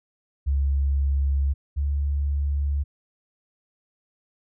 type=tone pair in turn; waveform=sine; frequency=69.3 / 71.21 Hz; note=C#2 / C#2; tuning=0 / +47 cents; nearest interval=unison; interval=47 cents; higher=second; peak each=-19 / -21 dBFS; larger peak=first; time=0.46-1.54 / 1.76-2.84 s; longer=neither; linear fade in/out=20 ms; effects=none